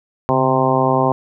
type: harmonic tone with a mistuned harmonic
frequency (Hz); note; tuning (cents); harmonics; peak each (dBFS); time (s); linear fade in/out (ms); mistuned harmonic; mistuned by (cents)
130.81; C3; 0; 1 / 2 / 3 / 4 / 5 / 6 / 7 / 8; -21 / -21 / -21 / -21 / -21 / -21 / -21 / -21; 0.29-1.12; 0; 1; +84
effects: none